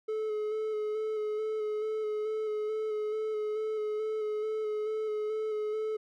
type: tone with vibrato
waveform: triangle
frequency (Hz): 430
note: A4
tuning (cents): -40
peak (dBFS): -28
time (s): 0.08-5.97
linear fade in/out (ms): 10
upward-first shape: square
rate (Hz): 2.3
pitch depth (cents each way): 18
effects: none